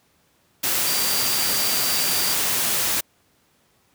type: tone in noise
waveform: sine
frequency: 4708 Hz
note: D8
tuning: 3 cents sharp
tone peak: -27 dBFS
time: 0.86-2.34 s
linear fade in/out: 10 ms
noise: white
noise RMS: -22 dBFS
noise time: 0.63-3.01 s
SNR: -8 dB
effects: pink hiss -62 dBFS RMS until 3.94 s + high-pass 80 Hz 12 dB/octave